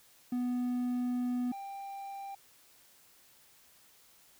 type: tone pair in turn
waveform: triangle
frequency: 246.9 / 790.2 Hz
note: B3 / G5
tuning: 0 / +14 cents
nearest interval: octave + minor sixth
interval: 2014 cents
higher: second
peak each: -28 / -38 dBFS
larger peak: first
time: 0.32-1.52 / 1.52-2.35 s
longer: first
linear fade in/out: 5 ms
effects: white hiss -62 dBFS RMS until 4.39 s